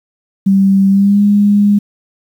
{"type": "tone with pitch glide", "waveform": "sine", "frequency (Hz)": [194.7, 204.5], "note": ["G3", "G#3"], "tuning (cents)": [-12, -26], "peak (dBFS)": -6, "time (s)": [0.46, 1.79], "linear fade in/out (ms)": 10, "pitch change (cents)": 86, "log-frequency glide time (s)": [0.89, 1.22], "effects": ["7-bit"]}